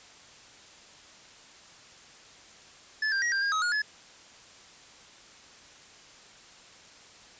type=tone with pitch steps; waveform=square; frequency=1733 / 1587 / 1900 / 1587 / 1621 / 1273 / 1438 / 1708 Hz; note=A6 / G6 / A#6 / G6 / G#6 / D#6 / F#6 / G#6; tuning=-27 / +21 / +33 / +21 / -42 / +39 / -50 / +48 cents; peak=-26 dBFS; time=3.02-3.82 s; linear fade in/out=5 ms; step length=100 ms; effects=white hiss -52 dBFS RMS until 7.39 s + resampled to 16000 Hz